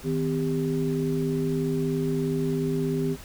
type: tone cluster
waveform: sine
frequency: 157.7 / 254.6 / 397 Hz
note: D#3 / C4 / G4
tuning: +24 / -47 / +22 cents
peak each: -27 / -28 / -28 dBFS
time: 0.03-3.17 s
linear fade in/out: 50 ms
effects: added 60 Hz sine -50 dBFS peak until 3.24 s + pink hiss -45 dBFS RMS until 3.24 s